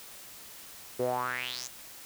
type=tone with band-pass filter sweep; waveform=sawtooth; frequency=124.4 Hz; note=B2; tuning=13 cents sharp; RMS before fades=-33 dBFS; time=0.99-1.68 s; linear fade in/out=10 ms; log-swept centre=420 to 7200 Hz; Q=5.7; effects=white hiss -48 dBFS RMS until 2.05 s